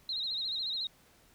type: tone with vibrato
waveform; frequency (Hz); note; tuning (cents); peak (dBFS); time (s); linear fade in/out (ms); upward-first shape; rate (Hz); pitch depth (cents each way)
sine; 3951; B7; 0; -32; 0.09-0.87; 2; sine; 14; 110
effects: pink hiss -63 dBFS RMS until 1.34 s